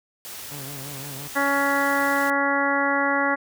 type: noise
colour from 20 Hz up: white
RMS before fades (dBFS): -37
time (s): 0.25-2.3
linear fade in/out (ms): 0
type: tone with vibrato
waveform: sawtooth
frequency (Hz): 139.5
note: C#3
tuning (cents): +11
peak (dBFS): -32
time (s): 0.51-1.28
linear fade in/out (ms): 10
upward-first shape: sine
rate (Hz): 5.8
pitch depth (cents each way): 81
type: harmonic tone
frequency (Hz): 280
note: C#4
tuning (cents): +18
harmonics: 1 / 2 / 3 / 4 / 5 / 6 / 7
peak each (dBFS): -27 / -27 / -27 / -27 / -27 / -27 / -27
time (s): 1.35-3.36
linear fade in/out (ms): 20
effects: none